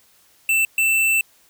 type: tone bursts at uneven times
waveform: square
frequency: 2666 Hz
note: E7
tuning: 19 cents sharp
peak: -16 dBFS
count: 2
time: 0.49-0.65 / 0.78-1.21 s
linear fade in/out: 2 ms
effects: white hiss -56 dBFS RMS until 1.49 s